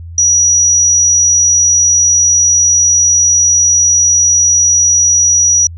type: tone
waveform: sine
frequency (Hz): 5820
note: F#8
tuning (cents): -29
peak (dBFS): -6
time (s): 0.18-5.67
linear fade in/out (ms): 2
effects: added 84 Hz sine -25 dBFS peak until 5.77 s